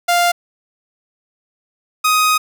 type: tone pair in turn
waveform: sawtooth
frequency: 698.5 / 1252.2 Hz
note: F5 / D#6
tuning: 0 / +11 cents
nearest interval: minor seventh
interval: 1011 cents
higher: second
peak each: -8 dBFS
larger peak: neither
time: 0.08-0.32 / 2.04-2.38 s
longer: second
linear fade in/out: 10 ms
effects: none